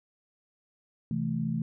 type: chord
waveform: sine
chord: A minor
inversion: first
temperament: equal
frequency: 130.81 / 164.81 / 220 Hz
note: C3 / E3 / A3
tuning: 0 / 0 / 0 cents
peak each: -34 / -31 / -31 dBFS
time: 1.11-1.62 s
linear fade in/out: 2 ms
effects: none